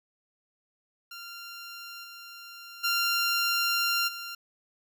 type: tone with level steps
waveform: 15% pulse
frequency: 1387 Hz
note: F6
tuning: 12 cents flat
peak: -34 / -37 / -18 / -30 dBFS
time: 1.11-4.35 s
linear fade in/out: 5 ms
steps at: 2.03 / 2.83 / 4.07 s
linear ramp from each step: 20 ms
effects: none